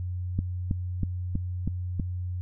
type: click train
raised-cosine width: 5 ms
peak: -14 dBFS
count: 6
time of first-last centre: 0.39-1.998 s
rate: 3.11 Hz
effects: added 90 Hz sine -29 dBFS peak until 2.41 s